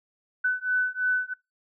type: beating tone pair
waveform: sine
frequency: 1500 / 1503 Hz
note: F#6 / F#6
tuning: +23 / +27 cents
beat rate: 3 Hz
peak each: -26 dBFS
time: 0.44-1.34 s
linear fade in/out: 10 ms
effects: noise-tail reverb RT60 0.2 s tail -23 dB re dry